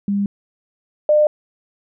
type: tone pair in turn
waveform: sine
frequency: 201 / 602.3 Hz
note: G3 / D5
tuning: +44 / +44 cents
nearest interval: octave + perfect fifth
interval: 1900 cents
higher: second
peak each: -16 / -10 dBFS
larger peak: second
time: 0.08-0.26 / 1.09-1.27 s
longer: neither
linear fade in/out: 2 ms
effects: none